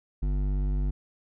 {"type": "tone with hard clipping", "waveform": "triangle", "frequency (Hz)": 48.97, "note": "G1", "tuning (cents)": -1, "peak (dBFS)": -26, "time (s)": [0.22, 0.91], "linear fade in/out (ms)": 10, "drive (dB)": 15, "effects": []}